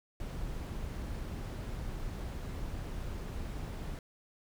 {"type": "noise", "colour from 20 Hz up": "brown", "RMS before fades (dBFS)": -39, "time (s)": [0.2, 3.99], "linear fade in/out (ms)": 2, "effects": []}